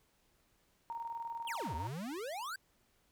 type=tone with tremolo; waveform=sine; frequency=927 Hz; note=A#5; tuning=10 cents flat; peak=-37 dBFS; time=0.9-1.87 s; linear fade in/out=0 ms; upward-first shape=square; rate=20 Hz; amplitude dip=50%
type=exponential two-way sweep; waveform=square; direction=down then up; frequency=3437 to 73 to 1618 Hz; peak=-40 dBFS; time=1.47-2.56 s; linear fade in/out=5 ms; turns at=1.75 s
effects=pink hiss -73 dBFS RMS until 3.11 s